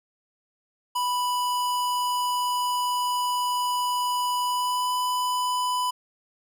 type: tone with pitch glide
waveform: square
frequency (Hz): 987.8 to 996.4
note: B5 to B5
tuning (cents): 0 to +15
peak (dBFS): -24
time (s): 0.95-5.91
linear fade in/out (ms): 10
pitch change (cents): +15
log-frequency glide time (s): 4.43-4.92
effects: none